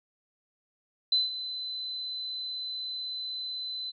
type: tone with ADSR envelope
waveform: sine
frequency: 4031 Hz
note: B7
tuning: 35 cents sharp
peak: -20 dBFS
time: 1.12-3.92 s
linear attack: 5 ms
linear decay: 170 ms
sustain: -13 dB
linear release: 29 ms
effects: none